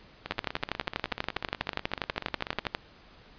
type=two click trains; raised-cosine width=0.3 ms; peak=-18 / -11 dBFS; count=40 / 31; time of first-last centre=0.26-2.653 / 0.31-2.749 s; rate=16.3 / 12.3 Hz; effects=pink hiss -55 dBFS RMS until 3.38 s + resampled to 11025 Hz

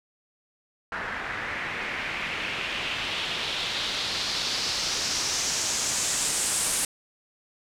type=noise with low-pass filter sweep; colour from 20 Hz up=white; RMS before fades=-29 dBFS; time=0.92-6.85 s; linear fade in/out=2 ms; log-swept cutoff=1600 to 9300 Hz; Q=2.5; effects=none

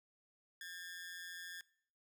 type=ring-modulated tone; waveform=sawtooth; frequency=1700 Hz; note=G#6; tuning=40 cents sharp; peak=-40 dBFS; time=0.61-1.61 s; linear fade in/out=0 ms; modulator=87.1 Hz; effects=noise-tail reverb RT60 0.6 s tail -22 dB re dry

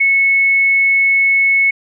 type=tone; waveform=sine; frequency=2200 Hz; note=C#7; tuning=14 cents flat; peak=-9 dBFS; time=0-1.71 s; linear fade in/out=10 ms; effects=none

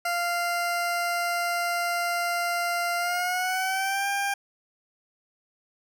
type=tone with pitch glide; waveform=20% pulse; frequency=695 to 798.3 Hz; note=F5 to G5; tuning=-9 to +31 cents; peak=-20 dBFS; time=0.05-4.34 s; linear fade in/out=5 ms; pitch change=+240 cents; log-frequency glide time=2.98-4.08 s; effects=none

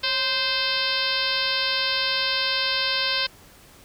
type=harmonic tone with a mistuned harmonic; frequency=520 Hz; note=C5; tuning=11 cents flat; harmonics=1 / 2 / 3 / 4 / 5 / 6 / 7 / 8 / 9 / 10; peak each=-35 / -33 / -30 / -33 / -30 / -29 / -30 / -29 / -30 / -32 dBFS; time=0.03-3.27 s; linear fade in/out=10 ms; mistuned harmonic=1; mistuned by=+81 cents; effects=pink hiss -50 dBFS RMS until 3.84 s

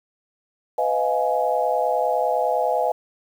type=chord; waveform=sine; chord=F half-diminished seventh; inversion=second; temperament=just; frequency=502.9 / 628.6 / 698.5 / 838.1 Hz; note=Cb5 / Eb5 / F5 / Ab5; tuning=+31 / +18 / 0 / +16 cents; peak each=-24 dBFS; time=0.78-2.92 s; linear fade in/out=5 ms; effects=8-bit

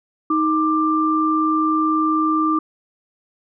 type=tone pair together; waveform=sine; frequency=313.6 / 1184 Hz; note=D#4 / D6; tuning=+14 / +14 cents; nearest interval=octave + major seventh; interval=2300 cents; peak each=-18 dBFS; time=0.3-2.59 s; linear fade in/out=5 ms; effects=none

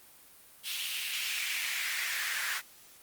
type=noise with high-pass filter sweep; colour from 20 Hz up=pink; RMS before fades=-34 dBFS; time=0.63-2.62 s; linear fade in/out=50 ms; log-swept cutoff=3100 to 1600 Hz; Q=3; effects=white hiss -56 dBFS RMS until 3.02 s + Opus 32 kbps

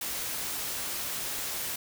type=noise; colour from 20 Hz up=white; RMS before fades=-34 dBFS; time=0.01-1.76 s; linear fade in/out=5 ms; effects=none

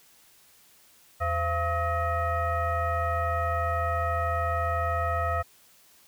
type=tone with frequency modulation; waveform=sine; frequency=681 Hz; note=F5; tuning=44 cents flat; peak=-24 dBFS; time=1.2-5.43 s; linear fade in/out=20 ms; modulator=598 Hz; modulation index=1.5; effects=white hiss -58 dBFS RMS until 6.07 s

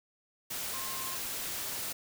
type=tone in noise; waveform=sine; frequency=1061 Hz; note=C6; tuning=24 cents sharp; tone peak=-43 dBFS; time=0.73-1.16 s; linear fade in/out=10 ms; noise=white; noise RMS=-37 dBFS; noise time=0.5-1.93 s; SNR=-9 dB; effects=none

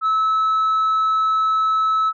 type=tone; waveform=sine; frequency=1300 Hz; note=E6; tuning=24 cents flat; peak=-13 dBFS; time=0.01-2.13 s; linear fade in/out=50 ms; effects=tanh soft clip ceiling -14 dBFS

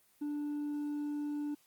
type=tone with hard clipping; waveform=sine; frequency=293.7 Hz; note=D4; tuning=in tune; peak=-35 dBFS; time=0.21-1.55 s; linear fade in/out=10 ms; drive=2 dB; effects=white hiss -68 dBFS RMS until 1.66 s + Opus 24 kbps

